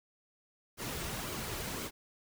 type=noise with flanger; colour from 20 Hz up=pink; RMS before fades=-39 dBFS; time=0.77-1.91 s; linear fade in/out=50 ms; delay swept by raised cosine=1.1 to 4 ms; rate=1.9 Hz; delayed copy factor=-0.5; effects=none